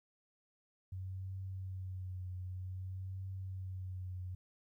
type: tone with vibrato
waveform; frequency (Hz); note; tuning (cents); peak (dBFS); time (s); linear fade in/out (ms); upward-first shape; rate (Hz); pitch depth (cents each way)
sine; 93.3; F#2; +15; -40; 0.92-4.35; 5; triangle; 0.53; 39
effects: 13-bit